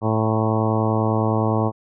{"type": "harmonic tone with a mistuned harmonic", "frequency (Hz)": 109.9, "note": "A2", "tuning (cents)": -2, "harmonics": [1, 2, 3, 4, 5, 6, 7, 8, 9, 10], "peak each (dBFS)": [-21, -24, -26, -27, -28, -29, -29, -30, -31, -31], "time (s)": [0.01, 1.72], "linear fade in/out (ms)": 50, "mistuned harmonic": 8, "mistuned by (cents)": 19, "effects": []}